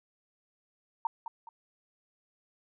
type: tone with echo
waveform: sine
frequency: 918 Hz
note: A#5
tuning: 27 cents flat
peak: -26 dBFS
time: 1.05-1.07 s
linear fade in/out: 2 ms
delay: 210 ms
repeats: 2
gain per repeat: -9 dB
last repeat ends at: 1.49 s
effects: none